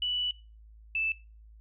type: tone pair in turn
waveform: sine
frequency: 2960 / 2637 Hz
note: F#7 / E7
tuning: 0 / 0 cents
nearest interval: major second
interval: 200 cents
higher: first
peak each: -27 dBFS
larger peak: neither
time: 0.02-0.31 / 0.95-1.12 s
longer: first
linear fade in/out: 2 ms
effects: noise-tail reverb RT60 0.3 s tail -19 dB re dry + added 54 Hz sine -50 dBFS peak until 1.6 s